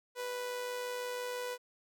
sawtooth tone with amplitude modulation, 493.9 Hz, B4, in tune, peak -31 dBFS, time 0.15-1.58 s, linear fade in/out 50 ms, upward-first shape sine, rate 106 Hz, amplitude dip 35%, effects none

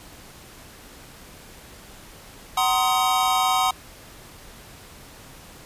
square chord, C half-diminished seventh, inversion second, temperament just, 753.5 / 941.9 / 1046.5 / 1255.8 Hz, Gb5 / Bb5 / C6 / Eb6, +31 / +18 / 0 / +16 cents, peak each -23 / -28 / -25 / -26 dBFS, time 2.57-3.71 s, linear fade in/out 5 ms, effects pink hiss -45 dBFS RMS until 5.65 s + resampled to 32000 Hz

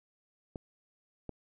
clicks, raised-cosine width 2 ms, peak -26 dBFS, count 2, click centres 0.558 / 1.293 s, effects none

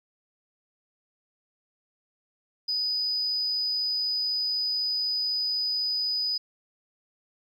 sine tone, 4978 Hz, D#8, in tune, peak -24 dBFS, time 2.68-6.38 s, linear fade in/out 10 ms, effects tanh soft clip ceiling -20 dBFS + 11-bit

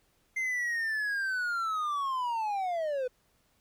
triangle linear sweep, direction down, 2093 to 490.2 Hz, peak -27 dBFS, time 0.36-3.08 s, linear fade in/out 10 ms, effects pink hiss -70 dBFS RMS until 3.6 s

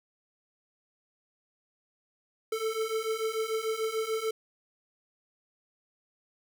square beating tone pair, 438.3 / 445.1 Hz, A4 / A4, -7 / +20 cents, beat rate 6.8 Hz, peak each -34 / -32 dBFS, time 2.52-4.31 s, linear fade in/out 5 ms, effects none

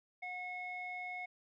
square tone with low-pass filter, 727 Hz, F#5, 31 cents flat, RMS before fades -43 dBFS, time 0.22-1.26 s, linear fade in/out 10 ms, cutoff 2200 Hz, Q 4.4, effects none

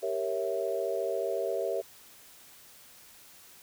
sine chord, G diminished seventh, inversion none, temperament equal, 392 / 466.2 / 554.4 / 659.3 Hz, G4 / Bb4 / Db5 / Fb5, 0 / 0 / 0 / 0 cents, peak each -34 dBFS, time 0.02-1.82 s, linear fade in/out 20 ms, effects white hiss -54 dBFS RMS until 3.62 s

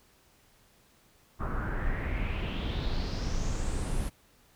brown noise with low-pass filter sweep, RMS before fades -31 dBFS, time 1.39-4.1 s, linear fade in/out 20 ms, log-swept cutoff 1200 to 11000 Hz, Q 4.6, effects pink hiss -63 dBFS RMS until 4.55 s

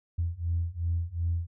sine beating tone pair, 83.5 / 86.2 Hz, E2 / F2, +23 / -22 cents, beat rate 2.7 Hz, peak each -30 / -29 dBFS, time 0.18-1.47 s, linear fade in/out 10 ms, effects tanh soft clip ceiling -19 dBFS

